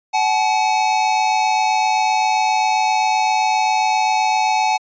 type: tone pair together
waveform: square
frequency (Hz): 751.4 / 859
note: F#5 / A5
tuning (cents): +26 / -42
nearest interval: major second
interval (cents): 232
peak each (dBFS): -20 / -17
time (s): 0.13-4.78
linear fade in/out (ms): 20
effects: resampled to 16000 Hz